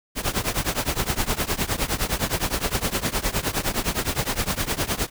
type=noise with tremolo; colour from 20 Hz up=pink; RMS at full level=-21 dBFS; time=0.15-5.1 s; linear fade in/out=50 ms; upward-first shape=triangle; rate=9.7 Hz; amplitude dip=95%; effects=none